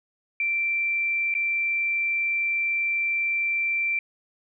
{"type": "tone with dropouts", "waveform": "sine", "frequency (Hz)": 2349, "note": "D7", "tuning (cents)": 0, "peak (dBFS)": -22, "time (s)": [0.4, 3.99], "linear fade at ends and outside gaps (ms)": 2, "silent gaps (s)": [1.341, 1.35], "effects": []}